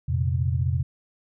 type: chord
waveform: sine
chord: F suspended fourth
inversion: none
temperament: equal with one note detuned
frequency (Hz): 87.31 / 116.54 / 131.49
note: F2 / Bb2 / C3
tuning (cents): 0 / 0 / +9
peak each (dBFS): -24 / -28 / -25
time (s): 0.08-0.83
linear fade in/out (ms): 10
effects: none